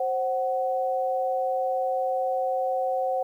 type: tone pair together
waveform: sine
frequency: 527.2 / 747 Hz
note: C5 / F#5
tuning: +13 / +16 cents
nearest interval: tritone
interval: 603 cents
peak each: -26 dBFS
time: 0-3.23 s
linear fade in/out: 5 ms
effects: 10-bit